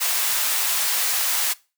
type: high-pass noise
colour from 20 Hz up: white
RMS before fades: -22 dBFS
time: 0-1.54 s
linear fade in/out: 20 ms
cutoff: 770 Hz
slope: 12 dB/octave
effects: noise-tail reverb RT60 0.3 s tail -21 dB re dry